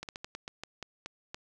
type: slowing click train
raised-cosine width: 0.2 ms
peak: -22 dBFS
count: 10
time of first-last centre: 0.03-1.345 s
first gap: 58 ms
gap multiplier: 1.22
effects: none